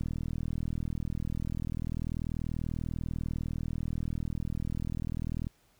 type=click train; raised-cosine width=5 ms; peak=-22 dBFS; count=221; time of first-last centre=0.01-5.469 s; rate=40.3 Hz; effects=pink hiss -67 dBFS RMS until 5.79 s